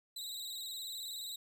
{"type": "tone with vibrato", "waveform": "sawtooth", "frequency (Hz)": 3897, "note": "B7", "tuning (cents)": -24, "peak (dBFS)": -38, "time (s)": [0.16, 1.36], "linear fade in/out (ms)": 5, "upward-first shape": "square", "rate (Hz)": 19, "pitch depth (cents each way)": 45, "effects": []}